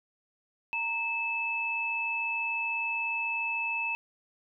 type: tone pair together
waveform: sine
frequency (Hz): 926.7 / 2617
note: A#5 / E7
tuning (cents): -10 / -13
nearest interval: octave + tritone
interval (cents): 1797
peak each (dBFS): -36 / -29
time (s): 0.73-3.95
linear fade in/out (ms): 0
effects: none